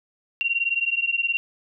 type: beating tone pair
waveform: sine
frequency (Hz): 2746 / 2765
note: F7 / F7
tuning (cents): -30 / -18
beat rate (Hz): 19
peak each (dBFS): -24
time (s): 0.41-1.37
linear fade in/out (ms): 0
effects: none